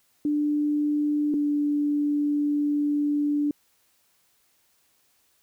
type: tone pair in turn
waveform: sine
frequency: 295.8 / 292.4 Hz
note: D4 / D4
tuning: +13 / -7 cents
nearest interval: unison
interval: 20 cents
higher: first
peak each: -21 dBFS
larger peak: neither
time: 0.25-1.34 / 1.34-3.51 s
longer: second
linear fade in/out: 2 ms
effects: white hiss -66 dBFS RMS until 5.42 s